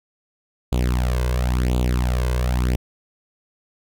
sawtooth tone with flanger, 61.8 Hz, B1, 2 cents sharp, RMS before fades -20 dBFS, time 0.72-2.76 s, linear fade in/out 5 ms, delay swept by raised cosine 0.27 to 1.97 ms, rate 0.95 Hz, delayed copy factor +0.8, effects none

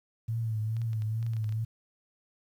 sine tone with vibrato, 111.4 Hz, A2, 22 cents sharp, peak -28 dBFS, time 0.28-1.65 s, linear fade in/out 10 ms, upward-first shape triangle, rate 2.3 Hz, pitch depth 68 cents each way
clicks, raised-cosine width 0.2 ms, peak -34 dBFS, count 11, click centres 0.767 / 0.817 / 0.932 / 1.021 / 1.228 / 1.265 / 1.335 / 1.367 / 1.443 / 1.492 / 1.524 s
effects 10-bit

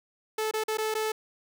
sawtooth tone with dropouts, 435.3 Hz, A4, 19 cents flat, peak -23 dBFS, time 0.38-1.12 s, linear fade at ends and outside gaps 5 ms, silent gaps 0.512-0.537 / 0.638-0.681 / 0.773-0.783 / 0.942-0.95 s, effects none

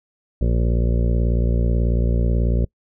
harmonic tone, 58.27 Hz, A#1, in tune, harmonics 1 / 2 / 3 / 4 / 6 / 7 / 8 / 9 / 10, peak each -17 / -23 / -27 / -29 / -33 / -34 / -35 / -36 / -37 dBFS, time 0.41-2.65 s, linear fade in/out 5 ms, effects noise-tail reverb RT60 0.1 s tail -25 dB re dry

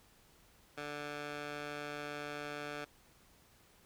15% pulse tone with band-pass filter, 146.83 Hz, D3, in tune, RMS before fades -43 dBFS, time 0.77-2.85 s, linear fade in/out 10 ms, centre 1700 Hz, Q 0.63, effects pink hiss -65 dBFS RMS until 3.85 s

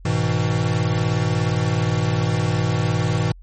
square chord, E major, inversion first, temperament equal with one note detuned, 103.83 / 123.47 / 160.86 Hz, G#2 / B2 / E3, 0 / 0 / -42 cents, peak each -23 dBFS, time 0.05-3.32 s, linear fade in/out 5 ms, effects added 43 Hz sine -39 dBFS peak until 3.42 s + MP3 32 kbps

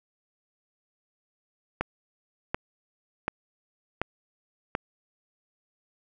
click train, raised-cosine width 0.5 ms, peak -11 dBFS, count 5, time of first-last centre 1.81-4.751 s, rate 1.36 Hz, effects none

